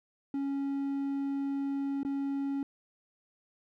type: tone with dropouts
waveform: triangle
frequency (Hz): 277.2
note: C#4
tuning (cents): 0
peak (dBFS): -28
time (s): 0.34-2.63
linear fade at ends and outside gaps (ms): 2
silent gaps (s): 2.032-2.049
effects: none